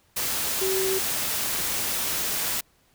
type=tone in noise; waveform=sine; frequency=381.7 Hz; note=G4; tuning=46 cents flat; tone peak=-24 dBFS; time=0.61-0.99 s; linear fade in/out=10 ms; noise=white; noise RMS=-27 dBFS; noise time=0.16-2.61 s; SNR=0 dB; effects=pink hiss -63 dBFS RMS until 2.94 s